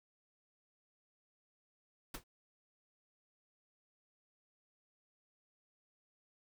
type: noise with exponential decay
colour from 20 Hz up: pink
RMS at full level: -37 dBFS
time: 2.14-2.24 s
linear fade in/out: 5 ms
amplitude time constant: 21 ms
effects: none